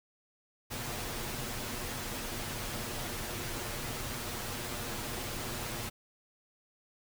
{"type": "noise with comb filter", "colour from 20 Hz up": "pink", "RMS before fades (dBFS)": -38, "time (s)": [0.7, 5.9], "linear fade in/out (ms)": 20, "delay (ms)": 8.4, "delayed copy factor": 0.6, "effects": []}